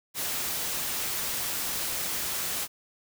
white noise, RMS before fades -31 dBFS, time 0.14-2.68 s, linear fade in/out 50 ms, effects none

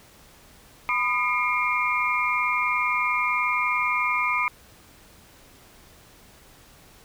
sine tone cluster, 997 / 1228 / 2149 / 2372 Hz, B5 / D#6 / C7 / D7, +16 / -23 / +46 / +17 cents, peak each -27 / -27 / -26 / -27 dBFS, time 0.89-4.48 s, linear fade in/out 0 ms, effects pink hiss -52 dBFS RMS until 7.04 s

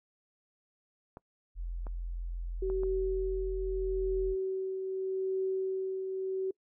clicks, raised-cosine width 1 ms, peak -31 dBFS, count 4, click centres 1.171 / 1.868 / 2.7 / 2.834 s
sine tone, 43 Hz, F1, 26 cents flat, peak -34 dBFS, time 1.55-4.36 s, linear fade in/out 50 ms
sine tone with tremolo, 380 Hz, F#4, 46 cents sharp, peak -28 dBFS, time 2.62-6.51 s, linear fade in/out 5 ms, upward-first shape triangle, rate 0.8 Hz, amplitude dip 45%
effects noise-tail reverb RT60 0.1 s tail -25 dB re dry

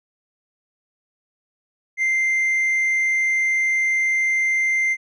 triangle tone with hard clipping, 2089 Hz, C7, 3 cents flat, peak -16 dBFS, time 1.97-4.97 s, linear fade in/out 50 ms, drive 1 dB, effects none

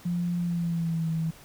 sine tone with pitch glide, 174.5 to 161.88 Hz, F3 to E3, -1 to -31 cents, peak -25 dBFS, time 0.05-1.31 s, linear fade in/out 10 ms, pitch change -130 cents, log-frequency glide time 0.39-1.09 s, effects pink hiss -51 dBFS RMS until 1.44 s

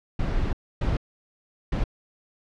brown noise bursts at uneven times, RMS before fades -24 dBFS, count 3, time 0.19-0.53 / 0.81-0.97 / 1.72-1.84 s, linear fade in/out 5 ms, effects low-pass 4000 Hz 12 dB/octave

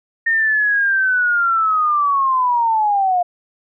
sine linear sweep, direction down, 1837 to 700 Hz, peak -13 dBFS, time 0.26-3.23 s, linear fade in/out 10 ms, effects none

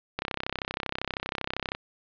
click train, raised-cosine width 0.3 ms, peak -13 dBFS, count 52, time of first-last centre 0.19-1.75 s, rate 32.7 Hz, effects resampled to 11025 Hz + 8-bit

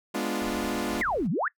sawtooth chord, G# diminished seventh, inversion none, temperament equal, 207.7 / 246.9 / 293.7 / 349.2 Hz, G#3 / B3 / D4 / F4, 0 / 0 / 0 / 0 cents, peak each -29 dBFS, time 0.14-1.02 s, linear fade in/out 10 ms
brown noise, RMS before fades -44 dBFS, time 0.41-1.28 s, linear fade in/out 20 ms
sine exponential two-way sweep, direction down then up, 2217 to 147.8 to 1880 Hz, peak -24 dBFS, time 1.01-1.48 s, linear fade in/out 2 ms, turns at 1.3 s
effects noise-tail reverb RT60 0.1 s tail -22 dB re dry

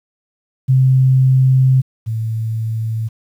sine tone pair in turn, 130.81 / 111.68 Hz, C3 / A2, 0 / +26 cents, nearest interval minor third, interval 274 cents, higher first, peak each -8 / -17 dBFS, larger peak first, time 0.68-1.82 / 2.06-3.09 s, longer first, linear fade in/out 20 ms, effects 8-bit

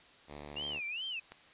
5% pulse tone, 73.42 Hz, D2, in tune, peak -34 dBFS, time 0.27-0.81 s, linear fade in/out 50 ms
sine tone with vibrato, 2718 Hz, F7, 48 cents flat, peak -36 dBFS, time 0.56-1.2 s, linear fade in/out 10 ms, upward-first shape sine, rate 2.5 Hz, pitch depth 260 cents each way
click, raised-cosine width 0.3 ms, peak -31 dBFS, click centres 1.32 s
effects white hiss -59 dBFS RMS until 1.53 s + resampled to 8000 Hz

